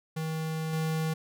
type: tone with level steps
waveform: square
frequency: 159.1 Hz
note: D#3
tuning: 39 cents sharp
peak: -31 / -28 dBFS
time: 0.16-1.14 s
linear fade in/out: 10 ms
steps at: 0.73 s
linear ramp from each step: 2 ms
effects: none